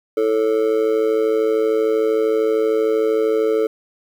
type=tone with amplitude modulation; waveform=triangle; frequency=440 Hz; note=A4; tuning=in tune; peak=-9 dBFS; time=0.17-3.67 s; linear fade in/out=5 ms; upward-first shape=sine; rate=113 Hz; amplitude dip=85%; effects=8-bit